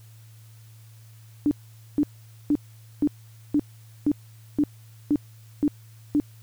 sine tone bursts, 293.7 Hz, D4, in tune, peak -17 dBFS, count 10, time 1.46-6.2 s, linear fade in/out 0 ms, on 51 ms, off 470 ms, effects added 111 Hz sine -46 dBFS peak until 6.42 s + white hiss -58 dBFS RMS until 6.42 s

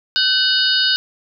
sine tone cluster, 1524 / 2948 / 3718 / 4369 / 4874 Hz, G6 / F#7 / A#7 / C#8 / D#8, -49 / -7 / -5 / -26 / -37 cents, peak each -20 dBFS, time 0.16-0.96 s, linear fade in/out 0 ms, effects none

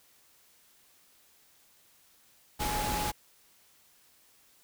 sine tone in noise, 840 Hz, G#5, 19 cents sharp, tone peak -33 dBFS, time 2.59-3.12 s, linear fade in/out 20 ms, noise pink, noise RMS -33 dBFS, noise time 2.59-3.12 s, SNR -3 dB, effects white hiss -63 dBFS RMS until 4.63 s

